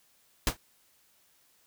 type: noise with exponential decay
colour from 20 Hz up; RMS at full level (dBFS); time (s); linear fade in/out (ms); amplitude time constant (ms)
pink; -21; 0.47-0.57; 1; 21
effects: white hiss -66 dBFS RMS until 1.66 s